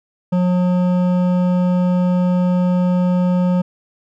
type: tone with hard clipping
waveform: sine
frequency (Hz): 180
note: F#3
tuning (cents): -47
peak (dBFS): -15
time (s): 0.32-3.62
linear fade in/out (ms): 10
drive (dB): 11
effects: none